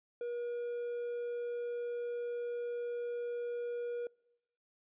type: tone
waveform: triangle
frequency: 479 Hz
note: A#4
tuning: 47 cents sharp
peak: -34 dBFS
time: 0.21-4.07 s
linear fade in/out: 2 ms
effects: noise-tail reverb RT60 0.9 s tail -26 dB re dry + resampled to 8000 Hz